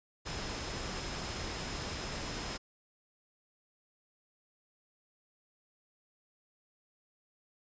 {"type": "tone in noise", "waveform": "sine", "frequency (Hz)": 5130, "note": "E8", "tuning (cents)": -48, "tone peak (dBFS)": -49, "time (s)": [0.25, 2.58], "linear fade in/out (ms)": 20, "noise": "pink", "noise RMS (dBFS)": -39, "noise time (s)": [0.25, 2.58], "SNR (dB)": -13, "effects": ["resampled to 16000 Hz"]}